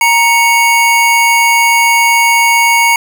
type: tone pair together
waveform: square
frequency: 935.7 / 2219 Hz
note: A#5 / C#7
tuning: +6 / +1 cents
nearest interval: octave + minor third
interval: 1495 cents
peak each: -10 dBFS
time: 0.01-2.96 s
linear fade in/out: 2 ms
effects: none